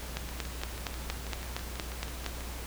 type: two click trains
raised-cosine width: 0.2 ms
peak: -15 / -24 dBFS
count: 10 / 14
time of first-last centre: 0.17-2.263 / 0.29-2.407 s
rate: 4.3 / 6.14 Hz
effects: added 60 Hz sine -39 dBFS peak until 2.66 s + pink hiss -43 dBFS RMS until 2.66 s